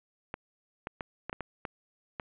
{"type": "clicks", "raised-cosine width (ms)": 0.5, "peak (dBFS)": -20, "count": 8, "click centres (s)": [0.341, 0.871, 1.008, 1.296, 1.329, 1.407, 1.652, 2.198], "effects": ["resampled to 8000 Hz", "10-bit"]}